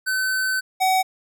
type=tone pair in turn; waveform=square; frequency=1523 / 753.8 Hz; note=F#6 / F#5; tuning=+50 / +32 cents; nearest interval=octave; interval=1218 cents; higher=first; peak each=-21 / -17 dBFS; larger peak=second; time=0.06-0.61 / 0.8-1.03 s; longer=first; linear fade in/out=20 ms; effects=none